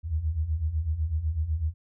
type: beating tone pair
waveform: sine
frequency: 73.42 / 81.42 Hz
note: D2 / E2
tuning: 0 / -21 cents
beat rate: 8 Hz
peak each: -31 / -26 dBFS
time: 0.03-1.74 s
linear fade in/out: 50 ms
effects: none